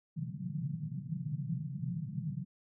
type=band-pass noise; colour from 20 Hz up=white; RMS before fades=-38 dBFS; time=0.16-2.45 s; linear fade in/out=10 ms; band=130 to 170 Hz; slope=48 dB/octave; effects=none